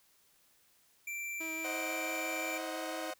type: tone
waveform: square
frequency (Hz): 2349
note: D7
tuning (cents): 0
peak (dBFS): -38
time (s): 1.07-2.58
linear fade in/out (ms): 5
type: tone with vibrato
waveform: sawtooth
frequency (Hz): 321.2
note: E4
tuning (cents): -45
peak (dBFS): -38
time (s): 1.4-3.11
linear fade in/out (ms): 10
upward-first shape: square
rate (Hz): 5.9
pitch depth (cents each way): 9
type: chord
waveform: sawtooth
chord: C diminished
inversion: none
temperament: equal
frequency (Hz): 523.3 / 622.3 / 740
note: C5 / Eb5 / Gb5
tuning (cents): 0 / 0 / 0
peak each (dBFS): -39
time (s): 1.64-3.14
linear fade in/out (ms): 10
effects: white hiss -68 dBFS RMS until 3.19 s